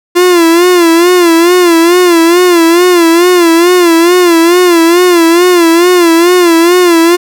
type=tone with vibrato; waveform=45% pulse; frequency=345.4 Hz; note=F4; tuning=19 cents flat; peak=-3 dBFS; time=0.15-7.17 s; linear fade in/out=20 ms; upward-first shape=sine; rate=2.3 Hz; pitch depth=87 cents each way; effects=none